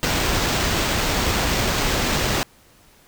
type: noise with sample-and-hold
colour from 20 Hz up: pink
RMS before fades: -21 dBFS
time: 0.03-2.43 s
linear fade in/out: 0 ms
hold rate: 11025 Hz
effects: pink hiss -53 dBFS RMS until 3.07 s